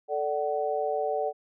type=chord; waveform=sine; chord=D major; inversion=second; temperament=equal with one note detuned; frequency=440 / 587.3 / 752.5 Hz; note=A4 / D5 / F#5; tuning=0 / 0 / +29 cents; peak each=-30 dBFS; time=0.08-1.33 s; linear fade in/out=50 ms; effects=none